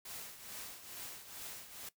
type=noise with tremolo; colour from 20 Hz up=white; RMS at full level=-45 dBFS; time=0.05-1.89 s; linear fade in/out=5 ms; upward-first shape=triangle; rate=2.3 Hz; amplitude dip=70%; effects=noise-tail reverb RT60 0.1 s tail -17 dB re dry